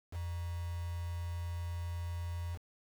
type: tone with quantisation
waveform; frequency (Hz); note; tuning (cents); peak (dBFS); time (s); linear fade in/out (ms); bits
sine; 86; F2; -26; -36; 0.11-2.59; 50; 8
effects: none